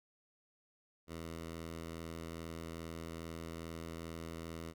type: tone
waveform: 10% pulse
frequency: 82.41 Hz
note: E2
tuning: in tune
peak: -35 dBFS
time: 1.07-4.74 s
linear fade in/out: 50 ms
effects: none